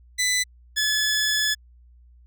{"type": "tone pair in turn", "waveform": "15% pulse", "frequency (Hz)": [2000, 1714.9], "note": ["B6", "A6"], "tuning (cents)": [21, -45], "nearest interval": "minor third", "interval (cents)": 266, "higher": "first", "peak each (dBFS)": -14, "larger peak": "neither", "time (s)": [[0.18, 0.44], [0.76, 1.55]], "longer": "second", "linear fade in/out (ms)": 20, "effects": ["added 60 Hz sine -49 dBFS peak until 2.26 s"]}